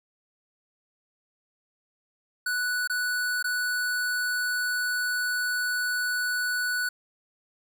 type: tone with dropouts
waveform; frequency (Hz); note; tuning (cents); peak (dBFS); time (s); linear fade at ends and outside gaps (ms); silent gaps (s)
square; 1480; F#6; 0; -26; 2.46-6.89; 5; 2.875-2.897 / 3.427-3.442
effects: none